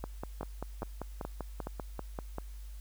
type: two click trains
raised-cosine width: 1 ms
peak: -23 / -23 dBFS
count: 4 / 13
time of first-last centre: 0.41-1.671 / 0.04-2.384 s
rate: 2.38 / 5.12 Hz
effects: added 50 Hz sine -42 dBFS peak until 2.8 s + white hiss -61 dBFS RMS until 2.8 s